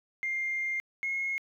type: tone pair in turn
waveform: sine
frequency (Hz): 2109 / 2162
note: C7 / C#7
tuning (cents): +13 / -44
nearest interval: unison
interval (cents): 43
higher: second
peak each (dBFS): -28 / -28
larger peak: neither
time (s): 0.23-0.8 / 1.03-1.38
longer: first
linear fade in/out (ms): 0
effects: tanh soft clip ceiling -24 dBFS + 11-bit